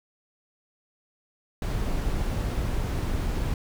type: noise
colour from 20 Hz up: brown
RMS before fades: -27 dBFS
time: 1.62-3.54 s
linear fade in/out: 2 ms
effects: none